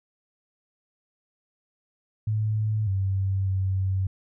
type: tone with pitch steps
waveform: sine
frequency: 107.7 / 96.5 / 95.2 Hz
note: A2 / G2 / F#2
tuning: -37 / -27 / +50 cents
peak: -22 dBFS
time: 2.27-4.07 s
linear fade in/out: 5 ms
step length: 600 ms
effects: none